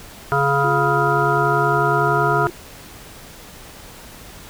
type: harmonic tone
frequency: 140 Hz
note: C#3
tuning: 18 cents sharp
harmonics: 1 / 3 / 5 / 7 / 9 / 10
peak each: -22 / -22 / -22 / -22 / -22 / -22 dBFS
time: 0.32-2.47 s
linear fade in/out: 0 ms
type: tone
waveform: sine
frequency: 349.2 Hz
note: F4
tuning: in tune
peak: -25 dBFS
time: 0.64-2.5 s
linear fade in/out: 2 ms
effects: pink hiss -40 dBFS RMS until 4.49 s